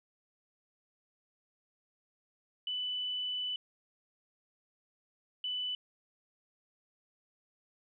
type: tone bursts at uneven times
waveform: sine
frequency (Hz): 2989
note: F#7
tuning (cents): +17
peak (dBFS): -33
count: 2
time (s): 2.67-3.56 / 5.44-5.75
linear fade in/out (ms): 2
effects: none